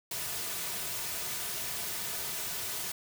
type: noise with comb filter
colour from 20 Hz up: white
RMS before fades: -36 dBFS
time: 0.11-2.92 s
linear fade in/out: 5 ms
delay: 3.7 ms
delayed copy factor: -0.5
effects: none